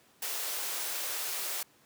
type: high-pass noise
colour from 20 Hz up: white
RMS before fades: -35 dBFS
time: 0.22-1.63 s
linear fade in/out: 5 ms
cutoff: 380 Hz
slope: 24 dB/octave
effects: pink hiss -63 dBFS RMS until 1.85 s + high-pass 150 Hz 12 dB/octave